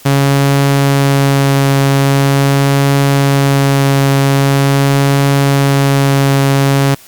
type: tone with vibrato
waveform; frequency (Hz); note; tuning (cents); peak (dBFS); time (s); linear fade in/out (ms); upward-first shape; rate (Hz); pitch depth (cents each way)
sawtooth; 138.59; C#3; 0; -4; 0.05-6.95; 10; triangle; 0.43; 12
effects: white hiss -39 dBFS RMS until 7.07 s + Opus 48 kbps